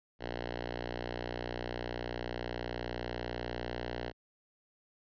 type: tone with notch filter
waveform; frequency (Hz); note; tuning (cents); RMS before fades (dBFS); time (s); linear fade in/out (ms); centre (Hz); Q
5% pulse; 59.9; A#1; +48; -39; 0.19-4.13; 50; 190; 1.4
effects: resampled to 11025 Hz